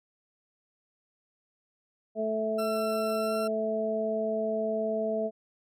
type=harmonic tone; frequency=218.8 Hz; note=A3; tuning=9 cents flat; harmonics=1 / 2 / 3; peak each=-34 / -32 / -29 dBFS; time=2.15-5.31 s; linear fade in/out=50 ms
type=tone with pitch glide; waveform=40% pulse; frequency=1347 to 1356.4 Hz; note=E6 to E6; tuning=+37 to +49 cents; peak=-34 dBFS; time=2.58-3.48 s; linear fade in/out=10 ms; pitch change=+12 cents; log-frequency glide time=3.22-3.32 s
effects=none